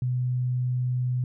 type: tone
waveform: sine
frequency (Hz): 125.4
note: B2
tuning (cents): +27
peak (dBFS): -23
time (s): 0.02-1.24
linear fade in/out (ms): 2
effects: none